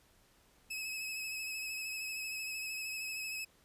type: tone with vibrato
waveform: sawtooth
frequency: 2573 Hz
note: E7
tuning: 43 cents flat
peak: -35 dBFS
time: 0.7-3.45 s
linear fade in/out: 10 ms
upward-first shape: sine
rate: 13 Hz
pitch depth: 29 cents each way
effects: pink hiss -67 dBFS RMS until 3.64 s + resampled to 32000 Hz